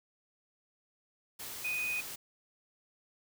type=tone in noise; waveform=sine; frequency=2489 Hz; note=D#7; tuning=in tune; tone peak=-32 dBFS; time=1.64-2.01 s; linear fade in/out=10 ms; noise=white; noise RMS=-43 dBFS; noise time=1.39-2.16 s; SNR=+8 dB; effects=none